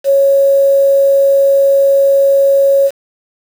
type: tone with quantisation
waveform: sine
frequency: 552 Hz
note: C#5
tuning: 7 cents flat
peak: -6 dBFS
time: 0.04-2.91 s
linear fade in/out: 50 ms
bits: 5
effects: none